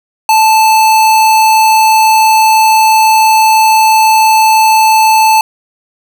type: tone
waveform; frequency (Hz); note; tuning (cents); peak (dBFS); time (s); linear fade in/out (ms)
square; 877; A5; -6; -5; 0.29-5.41; 2
effects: none